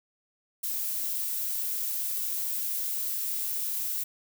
violet noise, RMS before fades -31 dBFS, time 0.63-4.04 s, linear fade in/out 10 ms, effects none

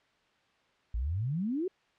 sine exponential sweep, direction up, 51.91 to 392 Hz, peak -29 dBFS, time 0.94-1.68 s, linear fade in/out 5 ms, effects white hiss -68 dBFS RMS until 1.98 s + low-pass 3000 Hz 12 dB/octave

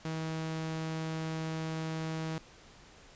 sawtooth tone, 160 Hz, D#3, 49 cents sharp, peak -30 dBFS, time 0.05-2.38 s, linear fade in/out 2 ms, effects pink hiss -56 dBFS RMS until 3.15 s + resampled to 16000 Hz

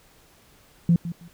sine tone with echo, 170.1 Hz, F3, 45 cents flat, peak -13 dBFS, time 0.89-0.96 s, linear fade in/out 2 ms, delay 160 ms, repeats 2, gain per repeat -14 dB, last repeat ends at 1.28 s, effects tanh soft clip ceiling -9 dBFS + pink hiss -56 dBFS RMS until 1.33 s

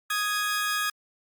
sawtooth tone pair together, 1244.5 / 1661.2 Hz, D#6 / G#6, 0 / 0 cents, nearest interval perfect fourth, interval 500 cents, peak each -25 / -24 dBFS, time 0.1-0.9 s, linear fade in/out 5 ms, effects Opus 48 kbps

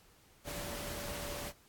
sine tone in noise, 578 Hz, D5, 28 cents flat, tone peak -46 dBFS, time 0.44-1.53 s, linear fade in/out 50 ms, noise pink, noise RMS -42 dBFS, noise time 0.44-1.53 s, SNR -7 dB, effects pink hiss -64 dBFS RMS until 1.68 s + AAC 64 kbps

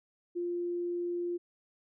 sine tone, 349.2 Hz, F4, in tune, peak -31 dBFS, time 0.35-1.38 s, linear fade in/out 20 ms, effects none

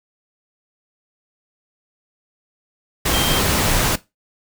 sine tone in noise, 3168 Hz, G7, 18 cents sharp, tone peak -21 dBFS, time 3.13-3.4 s, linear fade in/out 10 ms, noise pink, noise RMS -18 dBFS, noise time 3.05-3.96 s, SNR -6 dB, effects noise-tail reverb RT60 0.2 s tail -17 dB re dry

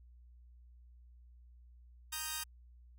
5% pulse chord, Eb major, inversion second, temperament equal, 932.3 / 1244.5 / 1568 Hz, Bb5 / Eb6 / G6, 0 / 0 / 0 cents, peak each -31 dBFS, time 2.12-2.44 s, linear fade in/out 10 ms, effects added 60 Hz sine -56 dBFS peak until 2.98 s

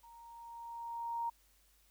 sine tone with level ramp, 932.3 Hz, A#5, in tune, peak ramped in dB -55 to -33 dBFS, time 0.03-1.3 s, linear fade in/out 10 ms, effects added 50 Hz sine -70 dBFS peak until 1.9 s + white hiss -70 dBFS RMS until 1.9 s

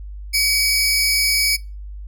sawtooth tone pair together, 2266 / 5087 Hz, C#7 / D#8, +37 / +37 cents, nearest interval octave + major second, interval 1400 cents, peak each -15 dBFS, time 0.33-1.57 s, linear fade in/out 20 ms, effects noise-tail reverb RT60 0.3 s tail -23 dB re dry + added 50 Hz sine -30 dBFS peak until 2.07 s

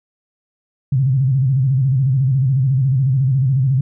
sine tone with vibrato, 132.4 Hz, C3, 21 cents sharp, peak -12 dBFS, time 0.92-3.81 s, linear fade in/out 5 ms, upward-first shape square, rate 14 Hz, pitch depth 91 cents each way, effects none

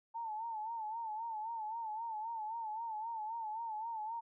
sine tone with vibrato, 890 Hz, A5, 20 cents sharp, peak -38 dBFS, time 0.14-4.21 s, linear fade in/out 20 ms, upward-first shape sine, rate 3.8 Hz, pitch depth 84 cents each way, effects none

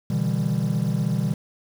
triangle chord, E minor seventh, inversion second, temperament just, 123.61 / 148.33 / 164.81 / 197.78 Hz, B2 / D3 / E3 / G3, +2 / +18 / 0 / +16 cents, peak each -24 dBFS, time 0.1-1.34 s, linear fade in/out 5 ms, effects tanh soft clip ceiling -9 dBFS + 7-bit

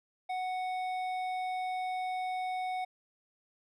sine tone with hard clipping, 740 Hz, F#5, in tune, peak -34 dBFS, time 0.29-2.85 s, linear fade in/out 10 ms, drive 9 dB, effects none

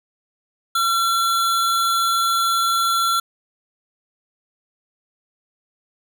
square tone pair together, 1359 / 3424 Hz, F6 / A7, -48 / -48 cents, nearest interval octave + major third, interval 1600 cents, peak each -18 / -26 dBFS, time 0.75-3.2 s, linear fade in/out 5 ms, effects none

